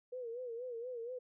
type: tone with vibrato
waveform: sine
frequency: 482.2 Hz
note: B4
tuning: 41 cents flat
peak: -40 dBFS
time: 0.12-1.19 s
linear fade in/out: 10 ms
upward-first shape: sine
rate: 4.2 Hz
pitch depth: 100 cents each way
effects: none